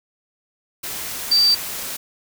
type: tone in noise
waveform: sine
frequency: 4651 Hz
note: D8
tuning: 18 cents flat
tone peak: -12 dBFS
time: 1.31-1.55 s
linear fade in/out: 10 ms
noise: white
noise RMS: -29 dBFS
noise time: 0.83-1.97 s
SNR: +14 dB
effects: none